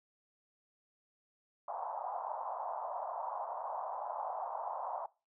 white band-pass noise, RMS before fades -40 dBFS, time 1.68-5.06 s, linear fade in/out 5 ms, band 640 to 1000 Hz, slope 48 dB/octave, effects noise-tail reverb RT60 0.3 s tail -22 dB re dry

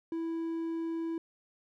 triangle tone, 329.4 Hz, E4, 1 cent flat, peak -30 dBFS, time 0.12-1.18 s, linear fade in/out 2 ms, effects none

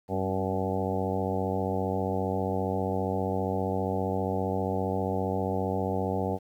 harmonic tone with a mistuned harmonic, 95 Hz, F#2, 46 cents sharp, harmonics 1 / 2 / 3 / 4 / 5 / 6 / 7 / 8 / 9, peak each -33 / -33 / -36 / -36 / -33 / -37 / -37 / -36 / -38 dBFS, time 0.08-6.39 s, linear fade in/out 50 ms, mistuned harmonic 3, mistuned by -47 cents, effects 10-bit

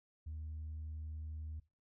sine tone, 77.78 Hz, D#2, in tune, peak -40 dBFS, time 0.26-1.6 s, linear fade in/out 10 ms, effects noise-tail reverb RT60 0.3 s tail -21 dB re dry + tanh soft clip ceiling -39 dBFS

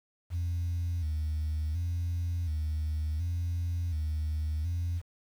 sine tone with vibrato, 81.6 Hz, E2, 17 cents flat, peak -27 dBFS, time 0.3-5.02 s, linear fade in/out 50 ms, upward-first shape square, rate 0.69 Hz, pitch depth 92 cents each way, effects tanh soft clip ceiling -26 dBFS + 9-bit

